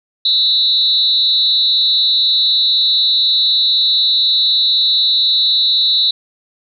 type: tone with amplitude modulation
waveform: sine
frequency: 3923 Hz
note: B7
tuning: 12 cents flat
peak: -6 dBFS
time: 0.25-6.11 s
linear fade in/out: 5 ms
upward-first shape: sine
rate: 298 Hz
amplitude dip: 95%
effects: none